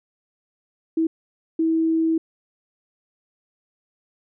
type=tone bursts at uneven times; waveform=sine; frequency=324.2 Hz; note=E4; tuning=29 cents flat; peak=-17 dBFS; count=2; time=0.97-1.07 / 1.59-2.18 s; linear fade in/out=5 ms; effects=none